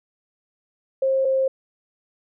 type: tone pair in turn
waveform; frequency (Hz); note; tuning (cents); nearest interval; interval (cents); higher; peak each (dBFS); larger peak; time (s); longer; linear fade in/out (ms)
sine; 533 / 530.8; C5 / C5; +32 / +25; unison; 7; first; -17 / -17; neither; 1.02-1.25 / 1.25-1.48; neither; 5
effects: none